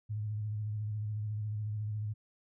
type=tone with vibrato; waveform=sine; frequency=106.2 Hz; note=G#2; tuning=39 cents sharp; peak=-33 dBFS; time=0.09-2.14 s; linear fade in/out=20 ms; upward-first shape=square; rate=14 Hz; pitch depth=31 cents each way; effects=none